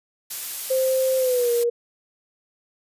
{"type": "noise", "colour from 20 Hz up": "blue", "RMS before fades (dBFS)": -29, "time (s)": [0.3, 1.64], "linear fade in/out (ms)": 10}
{"type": "tone with pitch glide", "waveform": "sine", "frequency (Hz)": [523, 474.1], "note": ["C5", "A#4"], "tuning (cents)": [-1, 29], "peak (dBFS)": -18, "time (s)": [0.7, 1.7], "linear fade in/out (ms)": 10, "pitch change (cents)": -170, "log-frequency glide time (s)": [1.18, 1.51]}
{"effects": ["resampled to 32000 Hz"]}